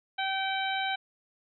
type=harmonic tone; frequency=772 Hz; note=G5; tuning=27 cents flat; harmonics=1 / 2 / 3 / 4 / 5; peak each=-31 / -34 / -36 / -37 / -38 dBFS; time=0.18-0.96 s; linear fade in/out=10 ms; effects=none